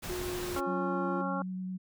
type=noise; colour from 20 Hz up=pink; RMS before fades=-39 dBFS; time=0.02-0.61 s; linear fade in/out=20 ms
type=tone with pitch glide; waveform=triangle; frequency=360 to 347.1 Hz; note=F#4 to F4; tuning=-47 to -11 cents; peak=-33 dBFS; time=0.09-1.22 s; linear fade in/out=10 ms; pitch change=-64 cents; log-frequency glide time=0.29-1.08 s
type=harmonic tone; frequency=274.9 Hz; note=C#4; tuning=14 cents flat; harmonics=1 / 2 / 3 / 4 / 5; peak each=-38 / -38 / -38 / -38 / -38 dBFS; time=0.56-1.42 s; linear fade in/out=2 ms
type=tone with vibrato; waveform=sine; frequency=185.3 Hz; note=F#3; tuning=3 cents sharp; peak=-34 dBFS; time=0.66-1.78 s; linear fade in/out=20 ms; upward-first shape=sine; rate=9.8 Hz; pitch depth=9 cents each way
effects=none